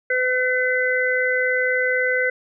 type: harmonic tone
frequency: 506 Hz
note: B4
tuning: 42 cents sharp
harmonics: 1 / 3 / 4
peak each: -22 / -22 / -22 dBFS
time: 0.1-2.3 s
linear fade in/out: 5 ms
effects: none